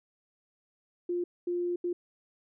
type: tone bursts at uneven times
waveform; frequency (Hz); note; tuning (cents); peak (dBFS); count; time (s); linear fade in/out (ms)
sine; 351.4; F4; +11; -28; 3; 1.09-1.24 / 1.47-1.76 / 1.84-1.93; 5
effects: none